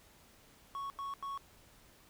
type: tone bursts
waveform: triangle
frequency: 1108 Hz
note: C#6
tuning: 1 cent flat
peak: -36 dBFS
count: 3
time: 0.75-1.376 s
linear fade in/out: 0 ms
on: 150 ms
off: 88 ms
effects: pink hiss -62 dBFS RMS until 2.09 s